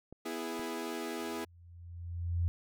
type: clicks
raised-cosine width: 2 ms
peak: -34 dBFS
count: 2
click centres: 0.126 / 0.595 s
type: chord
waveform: sawtooth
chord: E major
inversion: second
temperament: equal with one note detuned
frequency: 246.9 / 329.6 / 413.6 Hz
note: B3 / E4 / G#4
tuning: 0 / 0 / -7 cents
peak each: -38 / -36 / -37 dBFS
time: 0.25-1.45 s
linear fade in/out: 10 ms
type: tone with exponential growth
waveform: sine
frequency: 86 Hz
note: F2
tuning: 26 cents flat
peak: -26 dBFS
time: 1.19-2.48 s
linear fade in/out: 0 ms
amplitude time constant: 280 ms
effects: none